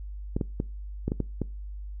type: clicks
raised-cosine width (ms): 3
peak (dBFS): -14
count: 7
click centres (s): 0.365 / 0.412 / 0.601 / 1.08 / 1.119 / 1.203 / 1.417
effects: noise-tail reverb RT60 0.3 s tail -23 dB re dry + added 50 Hz sine -35 dBFS peak until 2 s

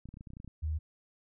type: clicks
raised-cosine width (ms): 5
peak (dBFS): -34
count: 12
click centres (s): 0.056 / 0.089 / 0.141 / 0.171 / 0.209 / 0.272 / 0.304 / 0.335 / 0.369 / 0.401 / 0.446 / 0.477
type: tone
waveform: sine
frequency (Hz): 77.78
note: D#2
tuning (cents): 0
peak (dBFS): -30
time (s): 0.62-0.79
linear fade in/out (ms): 20
effects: none

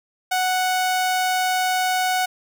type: tone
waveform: sawtooth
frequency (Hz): 740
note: F#5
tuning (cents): 0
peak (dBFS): -15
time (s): 0.31-2.26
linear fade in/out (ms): 10
effects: none

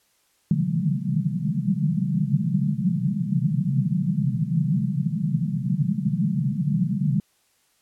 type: band-pass noise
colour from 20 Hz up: pink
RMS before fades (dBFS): -23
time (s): 0.51-7.2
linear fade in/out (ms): 2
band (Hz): 130 to 210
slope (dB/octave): 96
effects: white hiss -65 dBFS RMS until 7.81 s + low-pass 12000 Hz 12 dB/octave

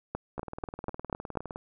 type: two click trains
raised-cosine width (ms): 1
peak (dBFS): -23 / -17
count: 24 / 6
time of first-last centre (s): 0.38-1.559 / 0.15-1.372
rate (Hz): 19.5 / 4.09
effects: none

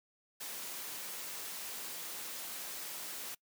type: noise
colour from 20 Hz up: white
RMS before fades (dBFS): -43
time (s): 0.4-3.35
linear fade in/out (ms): 10
effects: noise-tail reverb RT60 0.1 s tail -23 dB re dry + high-pass 200 Hz 12 dB/octave

